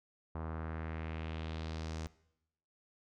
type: tone with low-pass filter sweep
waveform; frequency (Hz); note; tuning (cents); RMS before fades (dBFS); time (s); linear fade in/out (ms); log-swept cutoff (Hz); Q
sawtooth; 79.9; D#2; +47; -41; 0.35-2.07; 0; 1100 to 6600; 1.9
effects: noise-tail reverb RT60 0.8 s tail -19 dB re dry